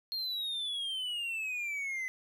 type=exponential sweep; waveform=triangle; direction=down; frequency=4267 to 2020 Hz; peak=-32 dBFS; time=0.12-2.08 s; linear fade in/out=0 ms; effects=none